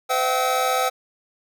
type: tone cluster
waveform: square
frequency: 510 / 631 / 692 / 767 / 1292 Hz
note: C5 / D#5 / F5 / G5 / E6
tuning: -44 / +24 / -16 / -38 / -35 cents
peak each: -26 / -33 / -30 / -24 / -25 dBFS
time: 0.09-0.9 s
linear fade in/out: 20 ms
effects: none